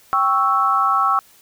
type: chord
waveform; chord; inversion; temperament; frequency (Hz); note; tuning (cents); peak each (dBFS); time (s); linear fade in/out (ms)
sine; C# diminished; second; equal; 784 / 1108.7 / 1318.5; G5 / C#6 / E6; 0 / 0 / 0; -22 / -18 / -17; 0.13-1.19; 0
effects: white hiss -51 dBFS RMS until 1.41 s